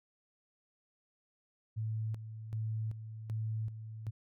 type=tone with tremolo; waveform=sine; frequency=110 Hz; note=A2; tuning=in tune; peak=-33 dBFS; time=1.76-4.11 s; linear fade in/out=20 ms; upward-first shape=square; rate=1.3 Hz; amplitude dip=65%; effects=none